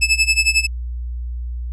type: tone with tremolo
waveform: sawtooth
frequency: 2613 Hz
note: E7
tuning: 16 cents flat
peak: -7 dBFS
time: 0.01-0.67 s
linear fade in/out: 20 ms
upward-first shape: sine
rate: 11 Hz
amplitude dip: 90%
effects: added 60 Hz sine -23 dBFS peak until 1.72 s + resampled to 22050 Hz